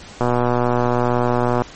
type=click train; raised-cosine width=1 ms; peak=-4 dBFS; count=173; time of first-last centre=0.21-1.62 s; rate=122 Hz; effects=pink hiss -39 dBFS RMS until 1.75 s + MP3 32 kbps